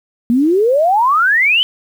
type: exponential sweep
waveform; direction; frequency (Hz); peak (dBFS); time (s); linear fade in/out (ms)
sine; up; 228.1 to 3113; -9; 0.3-1.63; 0
effects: 7-bit